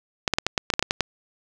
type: clicks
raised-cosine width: 0.2 ms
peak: -3 dBFS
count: 11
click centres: 0.278 / 0.337 / 0.385 / 0.466 / 0.578 / 0.702 / 0.738 / 0.794 / 0.826 / 0.909 / 1.007 s
effects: none